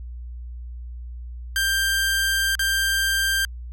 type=tone with dropouts; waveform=sawtooth; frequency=1581 Hz; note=G6; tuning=14 cents sharp; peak=-16 dBFS; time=1.56-3.45 s; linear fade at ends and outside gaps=1 ms; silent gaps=2.553-2.593 s; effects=added 60 Hz sine -32 dBFS peak until 3.72 s